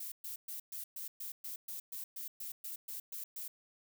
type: noise bursts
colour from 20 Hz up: violet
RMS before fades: -43 dBFS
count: 15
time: 0-3.48 s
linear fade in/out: 5 ms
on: 120 ms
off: 120 ms
effects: none